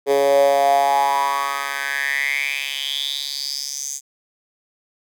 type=tone with high-pass filter sweep; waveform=10% pulse; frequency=139.6 Hz; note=C#3; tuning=13 cents sharp; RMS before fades=-20 dBFS; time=0.06-4.01 s; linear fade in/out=50 ms; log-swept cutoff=440 to 6900 Hz; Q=6.8; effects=none